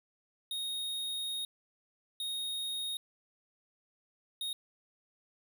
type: tone bursts at uneven times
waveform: square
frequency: 3729 Hz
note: A#7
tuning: in tune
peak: -35 dBFS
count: 3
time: 0.51-1.45 / 2.2-2.97 / 4.41-4.53 s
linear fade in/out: 2 ms
effects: none